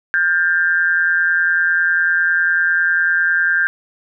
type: tone with amplitude modulation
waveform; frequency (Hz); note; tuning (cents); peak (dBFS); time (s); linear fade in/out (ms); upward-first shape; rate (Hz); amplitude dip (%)
sine; 1593; G6; +27; -9; 0.14-3.67; 0; sine; 170; 80
effects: none